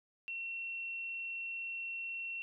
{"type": "tone", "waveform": "sine", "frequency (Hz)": 2719, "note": "F7", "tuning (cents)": -47, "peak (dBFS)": -38, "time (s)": [0.28, 2.42], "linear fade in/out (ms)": 0, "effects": []}